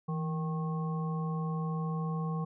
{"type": "harmonic tone with a mistuned harmonic", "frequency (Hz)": 155.56, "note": "D#3", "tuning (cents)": 0, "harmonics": [1, 3, 5, 7], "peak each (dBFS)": [-31, -43, -45, -42], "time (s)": [0.08, 2.45], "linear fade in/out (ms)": 10, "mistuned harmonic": 1, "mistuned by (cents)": 84, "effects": []}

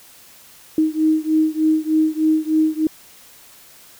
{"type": "beating tone pair", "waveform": "sine", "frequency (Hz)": [312.1, 315.4], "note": ["D#4", "D#4"], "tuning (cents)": [5, 24], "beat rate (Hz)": 3.3, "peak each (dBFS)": [-17, -18], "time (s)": [0.78, 2.87], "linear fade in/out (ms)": 2, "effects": ["white hiss -46 dBFS RMS until 3.99 s"]}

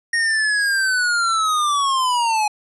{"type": "linear sweep", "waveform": "square", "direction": "down", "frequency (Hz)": [1864.7, 830.6], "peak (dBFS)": -17, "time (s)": [0.13, 2.48], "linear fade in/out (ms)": 5, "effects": ["resampled to 24000 Hz", "9-bit"]}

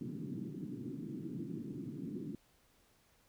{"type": "band-pass noise", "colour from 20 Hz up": "white", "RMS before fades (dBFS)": -43, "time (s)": [0.01, 2.35], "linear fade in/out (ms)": 2, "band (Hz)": [120, 340], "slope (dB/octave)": 48, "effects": ["pink hiss -70 dBFS RMS until 3.28 s"]}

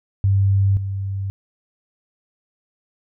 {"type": "tone pair in turn", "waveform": "sine", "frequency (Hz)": [98.1, 97.7], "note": ["G2", "G2"], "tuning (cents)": [2, -5], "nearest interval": "unison", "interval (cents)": 7, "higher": "first", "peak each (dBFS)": [-13, -22], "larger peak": "first", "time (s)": [[0.24, 0.77], [0.77, 1.3]], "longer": "neither", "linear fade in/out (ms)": 0, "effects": []}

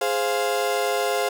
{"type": "chord", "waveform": "35% pulse", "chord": "F minor", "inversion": "first", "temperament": "equal", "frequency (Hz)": [415.3, 523.3, 698.5], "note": ["Ab4", "C5", "F5"], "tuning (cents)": [0, 0, 0], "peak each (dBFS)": -24, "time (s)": [0.01, 1.29], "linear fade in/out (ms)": 5, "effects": []}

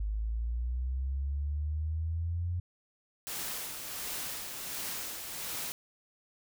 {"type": "linear sweep", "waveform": "sine", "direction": "up", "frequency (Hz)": [50.9, 89], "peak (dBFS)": -30, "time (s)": [0, 2.6], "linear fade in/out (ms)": 5}
{"type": "noise with tremolo", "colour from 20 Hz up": "white", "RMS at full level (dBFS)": -37, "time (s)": [3.27, 5.72], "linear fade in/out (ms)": 0, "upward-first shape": "sine", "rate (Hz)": 1.4, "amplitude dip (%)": 40}
{"effects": []}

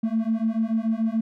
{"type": "beating tone pair", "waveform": "triangle", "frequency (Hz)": [220.4, 227.3], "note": ["A3", "A#3"], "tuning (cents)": [3, -43], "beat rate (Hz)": 6.9, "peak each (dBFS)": -21, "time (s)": [0.03, 1.21], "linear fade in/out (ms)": 10, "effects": ["tanh soft clip ceiling -16 dBFS"]}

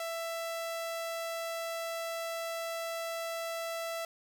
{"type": "tone", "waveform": "sawtooth", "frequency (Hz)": 664, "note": "E5", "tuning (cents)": 12, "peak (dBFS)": -31, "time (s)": [0, 4.05], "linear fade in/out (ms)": 2, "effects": []}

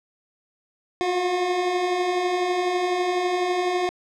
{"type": "beating tone pair", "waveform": "25% pulse", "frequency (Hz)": [349.2, 361.2], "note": ["F4", "F#4"], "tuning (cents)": [0, -42], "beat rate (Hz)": 12, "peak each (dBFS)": [-27, -18], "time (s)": [1.01, 3.89], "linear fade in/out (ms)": 0, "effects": ["low-pass 5000 Hz 12 dB/octave"]}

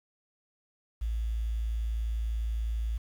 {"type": "tone with quantisation", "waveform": "sine", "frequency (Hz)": 55.8, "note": "A1", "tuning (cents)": 25, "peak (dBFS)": -28, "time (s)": [1.01, 2.98], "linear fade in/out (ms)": 10, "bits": 9, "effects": []}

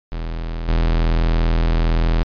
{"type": "tone with level steps", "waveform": "45% pulse", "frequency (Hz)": 41.2, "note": "E1", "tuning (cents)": 0, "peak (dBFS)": [-23, -14], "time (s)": [0.12, 2.23], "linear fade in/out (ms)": 0, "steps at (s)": 0.68, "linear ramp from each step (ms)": 10, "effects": ["resampled to 11025 Hz"]}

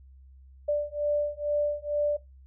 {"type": "beating tone pair", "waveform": "sine", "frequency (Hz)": [587.3, 589.5], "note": ["D5", "D5"], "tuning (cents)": [0, 6], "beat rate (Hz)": 2.2, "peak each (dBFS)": [-28, -28], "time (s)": [0.68, 2.17], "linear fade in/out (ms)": 10, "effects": ["noise-tail reverb RT60 0.2 s tail -19 dB re dry", "added 66 Hz sine -49 dBFS peak until 2.46 s"]}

